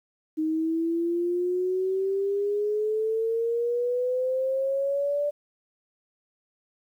sine exponential sweep, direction up, 311.1 to 587.3 Hz, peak -23 dBFS, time 0.37-5.31 s, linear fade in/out 20 ms, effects 10-bit

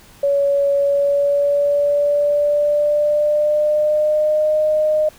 sine tone with pitch glide, 563 to 614 Hz, C#5 to D#5, +27 to -23 cents, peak -13 dBFS, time 0.23-5.09 s, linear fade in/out 5 ms, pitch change +150 cents, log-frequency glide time 0.78-4.56 s, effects pink hiss -46 dBFS RMS until 5.18 s

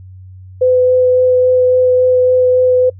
sine tone with vibrato, 505 Hz, B4, 39 cents sharp, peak -7 dBFS, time 0.61-2.9 s, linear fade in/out 10 ms, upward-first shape sine, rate 3.6 Hz, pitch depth 8 cents each way, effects noise-tail reverb RT60 0.1 s tail -25 dB re dry + added 93 Hz sine -32 dBFS peak until 2.99 s

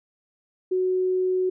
sine tone, 370 Hz, F#4, in tune, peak -20 dBFS, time 0.71-1.5 s, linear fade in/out 10 ms, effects none

